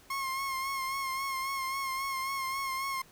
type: tone with vibrato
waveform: 30% pulse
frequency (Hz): 1075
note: C6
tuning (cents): +47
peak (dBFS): -29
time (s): 0.1-3.02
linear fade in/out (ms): 5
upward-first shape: sine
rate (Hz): 3.7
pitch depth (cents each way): 36
effects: pink hiss -58 dBFS RMS until 3.11 s